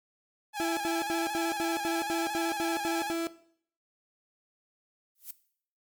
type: tone with vibrato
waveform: sawtooth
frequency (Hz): 830.6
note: G#5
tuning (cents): 0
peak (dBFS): -28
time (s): 0.53-3.14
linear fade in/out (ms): 50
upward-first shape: square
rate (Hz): 13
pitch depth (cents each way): 39
type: tone bursts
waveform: 35% pulse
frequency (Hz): 332.7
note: E4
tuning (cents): +16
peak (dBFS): -27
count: 11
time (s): 0.6-3.27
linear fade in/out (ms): 0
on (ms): 170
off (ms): 80
type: noise with exponential growth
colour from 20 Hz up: violet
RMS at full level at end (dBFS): -35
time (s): 5.15-5.31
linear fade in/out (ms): 5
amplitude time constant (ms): 33
effects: noise-tail reverb RT60 0.6 s tail -17 dB re dry + MP3 96 kbps